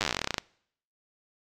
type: slowing click train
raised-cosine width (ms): 0.2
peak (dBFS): -9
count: 19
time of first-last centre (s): 0.01-0.382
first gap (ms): 9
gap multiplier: 1.09
effects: noise-tail reverb RT60 0.7 s tail -26 dB re dry + AAC 64 kbps